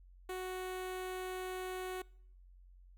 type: tone with notch filter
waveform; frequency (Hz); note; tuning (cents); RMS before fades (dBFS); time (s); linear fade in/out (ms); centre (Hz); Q
sawtooth; 370; F#4; 0; -41; 0.29-2.02; 5; 5200; 1.7
effects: noise-tail reverb RT60 0.7 s tail -25 dB re dry + added 45 Hz sine -56 dBFS peak until 2.97 s